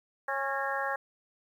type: harmonic tone with a mistuned harmonic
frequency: 274 Hz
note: C#4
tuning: 20 cents flat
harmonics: 2 / 3 / 4 / 5 / 6 / 7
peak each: -36 / -35 / -36 / -39 / -35 / -39 dBFS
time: 0.28-0.96 s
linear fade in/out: 5 ms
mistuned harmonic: 7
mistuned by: -73 cents
effects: 10-bit